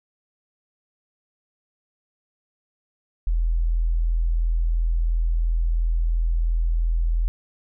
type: tone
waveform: sine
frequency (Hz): 41.46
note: E1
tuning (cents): +11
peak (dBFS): -18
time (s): 3.27-7.28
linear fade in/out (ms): 0
effects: none